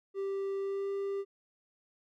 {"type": "tone with pitch glide", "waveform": "triangle", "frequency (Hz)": [392, 395.9], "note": ["G4", "G4"], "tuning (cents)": [0, 17], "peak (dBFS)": -30, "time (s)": [0.14, 1.25], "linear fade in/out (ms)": 50, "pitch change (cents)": 17, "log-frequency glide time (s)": [0.59, 0.9], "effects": []}